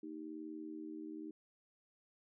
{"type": "tone with amplitude modulation", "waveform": "sine", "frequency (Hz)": 311.1, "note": "D#4", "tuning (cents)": 0, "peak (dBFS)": -40, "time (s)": [0.03, 1.31], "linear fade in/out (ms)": 5, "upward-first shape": "sine", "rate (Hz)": 80.8, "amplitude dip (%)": 85, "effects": []}